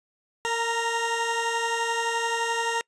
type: tone pair together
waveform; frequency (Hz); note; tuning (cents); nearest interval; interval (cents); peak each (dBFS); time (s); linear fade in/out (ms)
20% pulse; 460.2 / 932; A#4 / A#5; -22 / -1; octave; 1221; -23 / -22; 0.45-2.81; 0
effects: noise-tail reverb RT60 0.1 s tail -26 dB re dry + resampled to 22050 Hz